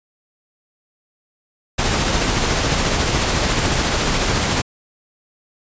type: noise with tremolo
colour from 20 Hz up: pink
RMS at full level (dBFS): -17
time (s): 1.78-4.62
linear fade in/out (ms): 10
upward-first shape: sine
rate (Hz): 14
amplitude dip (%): 25
effects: resampled to 16000 Hz